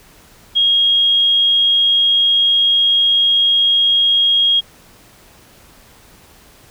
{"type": "tone", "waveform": "sine", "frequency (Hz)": 3268, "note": "G#7", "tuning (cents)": -29, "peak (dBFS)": -10, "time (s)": [0.55, 4.61], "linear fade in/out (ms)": 20, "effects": ["pink hiss -46 dBFS RMS until 6.7 s"]}